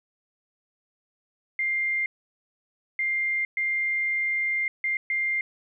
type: tone bursts at uneven times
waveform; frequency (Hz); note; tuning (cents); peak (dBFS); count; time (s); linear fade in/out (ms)
sine; 2100; C7; +6; -23; 5; 1.59-2.06 / 2.99-3.45 / 3.57-4.68 / 4.84-4.97 / 5.1-5.41; 2
effects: none